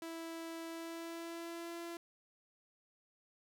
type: tone with pitch glide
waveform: sawtooth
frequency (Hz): 329.6 to 339.3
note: E4 to F4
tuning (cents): 0 to -50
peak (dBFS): -39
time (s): 0.02-1.97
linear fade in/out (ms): 2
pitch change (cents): +50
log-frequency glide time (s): 0.68-1.79
effects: none